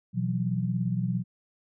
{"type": "chord", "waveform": "sine", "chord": "B suspended fourth", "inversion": "none", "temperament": "equal with one note detuned", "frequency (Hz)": [123.47, 167.5, 185], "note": ["B2", "E3", "F#3"], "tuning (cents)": [0, 28, 0], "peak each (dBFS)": [-29, -31, -29], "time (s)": [0.13, 1.24], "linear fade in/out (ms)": 50, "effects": []}